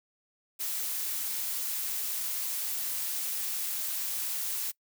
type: noise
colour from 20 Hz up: blue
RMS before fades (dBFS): -33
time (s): 0.59-4.72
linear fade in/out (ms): 20
effects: noise-tail reverb RT60 0.1 s tail -23 dB re dry